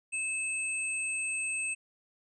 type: tone pair together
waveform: sine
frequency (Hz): 2610 / 8368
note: E7 / C9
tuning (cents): -18 / -1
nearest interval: octave + minor sixth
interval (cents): 2017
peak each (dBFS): -32 / -35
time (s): 0.12-1.75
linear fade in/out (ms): 20
effects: none